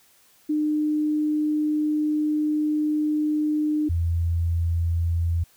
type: tone pair in turn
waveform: sine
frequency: 302.9 / 84.34 Hz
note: D#4 / E2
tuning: -46 / +40 cents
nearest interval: octave + minor seventh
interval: 2214 cents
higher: first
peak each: -20 dBFS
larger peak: neither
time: 0.49-3.89 / 3.89-5.44 s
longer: first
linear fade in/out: 10 ms
effects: white hiss -58 dBFS RMS until 5.56 s

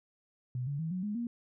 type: tone with pitch steps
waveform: sine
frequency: 125.3 / 142.28 / 161.56 / 183.45 / 208.3 / 236.5 Hz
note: B2 / C#3 / E3 / F#3 / G#3 / A#3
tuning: +25 / +45 / -35 / -15 / +5 / +25 cents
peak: -32 dBFS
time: 0.55-1.27 s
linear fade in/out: 2 ms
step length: 120 ms
effects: none

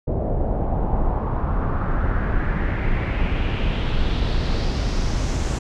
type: noise with low-pass filter sweep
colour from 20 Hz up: brown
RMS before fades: -21 dBFS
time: 0.07-5.59 s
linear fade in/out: 10 ms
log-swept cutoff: 570 to 7300 Hz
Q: 2.8
effects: none

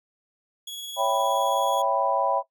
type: tone with tremolo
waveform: sawtooth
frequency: 3349 Hz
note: G#7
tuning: 14 cents sharp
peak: -30 dBFS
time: 0.67-1.82 s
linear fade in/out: 5 ms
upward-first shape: sine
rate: 19 Hz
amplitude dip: 25%
type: chord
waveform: sine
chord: C# half-diminished seventh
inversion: none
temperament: equal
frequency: 554.4 / 659.3 / 784 / 987.8 Hz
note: C#5 / E5 / G5 / B5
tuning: 0 / 0 / 0 / 0 cents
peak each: -26 dBFS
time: 0.96-2.43 s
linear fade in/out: 50 ms
effects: noise-tail reverb RT60 0.1 s tail -17 dB re dry

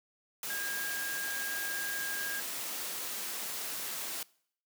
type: tone in noise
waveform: sine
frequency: 1622 Hz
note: G#6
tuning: 41 cents flat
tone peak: -36 dBFS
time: 0.5-2.4 s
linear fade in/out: 2 ms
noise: white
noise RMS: -38 dBFS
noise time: 0.43-4.23 s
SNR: -1 dB
effects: noise-tail reverb RT60 0.6 s tail -23 dB re dry + high-pass 200 Hz 12 dB/octave

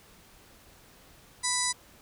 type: harmonic tone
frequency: 991 Hz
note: B5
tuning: 6 cents sharp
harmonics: 1 / 2 / 4 / 5 / 6 / 7 / 8 / 9 / 10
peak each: -35 / -35 / -35 / -35 / -35 / -35 / -35 / -35 / -35 dBFS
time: 1.43-1.73 s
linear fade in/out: 20 ms
effects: pink hiss -56 dBFS RMS until 2.01 s

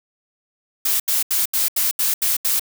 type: noise bursts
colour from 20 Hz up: blue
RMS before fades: -19 dBFS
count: 8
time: 0.85-2.596 s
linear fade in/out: 5 ms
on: 150 ms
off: 78 ms
effects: none

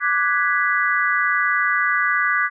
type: chord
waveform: sine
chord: G# half-diminished seventh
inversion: second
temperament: equal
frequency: 1174.7 / 1480 / 1661.2 / 1975.5 Hz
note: D6 / F#6 / G#6 / B6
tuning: 0 / 0 / 0 / 0 cents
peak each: -22 dBFS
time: 0-2.5 s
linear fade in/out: 50 ms
effects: none

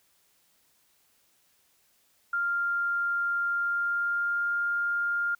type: tone with pitch glide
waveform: sine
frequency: 1396 to 1404.1 Hz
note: F6 to F6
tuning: -1 to +9 cents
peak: -25 dBFS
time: 2.33-5.35 s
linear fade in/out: 5 ms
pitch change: +10 cents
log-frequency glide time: 3.48-4.54 s
effects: white hiss -67 dBFS RMS until 5.39 s

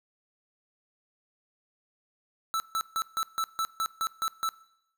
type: tone bursts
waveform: square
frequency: 1318.5 Hz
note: E6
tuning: in tune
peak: -27 dBFS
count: 10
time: 2.54-4.49 s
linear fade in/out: 0 ms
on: 60 ms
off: 150 ms
effects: noise-tail reverb RT60 0.8 s tail -20 dB re dry

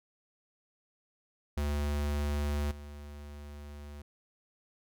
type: tone with level steps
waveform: square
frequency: 73 Hz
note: D2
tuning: 10 cents flat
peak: -30 / -44 dBFS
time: 1.57-4.02 s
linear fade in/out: 5 ms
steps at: 2.71 s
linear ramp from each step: 5 ms
effects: none

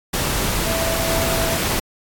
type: tone in noise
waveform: sine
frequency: 659.3 Hz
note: E5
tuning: in tune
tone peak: -23 dBFS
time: 0.66-1.58 s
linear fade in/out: 10 ms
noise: pink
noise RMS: -21 dBFS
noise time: 0.13-1.8 s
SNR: -5 dB
effects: AAC 64 kbps

